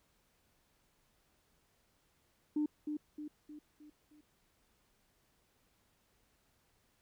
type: tone with echo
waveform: sine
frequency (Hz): 300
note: D4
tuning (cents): +37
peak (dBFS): -29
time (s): 2.56-2.66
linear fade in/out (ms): 5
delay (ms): 310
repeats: 5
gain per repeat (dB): -6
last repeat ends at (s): 4.21
effects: tanh soft clip ceiling -26 dBFS + pink hiss -74 dBFS RMS until 7.01 s